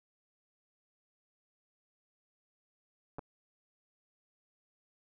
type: clicks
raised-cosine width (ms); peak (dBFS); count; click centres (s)
1; -28; 2; 3.185 / 3.192
effects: none